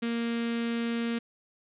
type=tone with notch filter; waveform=sawtooth; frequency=233.1 Hz; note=A#3; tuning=in tune; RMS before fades=-30 dBFS; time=0.02-1.19 s; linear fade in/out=10 ms; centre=820 Hz; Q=0.83; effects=resampled to 8000 Hz + 10-bit